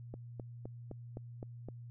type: click train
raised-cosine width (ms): 2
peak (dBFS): -30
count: 7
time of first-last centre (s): 0.14-1.686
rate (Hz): 3.88
effects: added 119 Hz sine -46 dBFS peak until 1.9 s